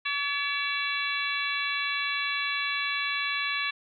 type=harmonic tone with a mistuned harmonic; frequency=570 Hz; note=C#5; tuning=48 cents sharp; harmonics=2 / 3 / 4 / 5 / 6 / 7; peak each=-35 / -33 / -32 / -33 / -36 / -37 dBFS; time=0.05-3.71 s; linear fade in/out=10 ms; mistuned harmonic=5; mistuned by=-87 cents; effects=none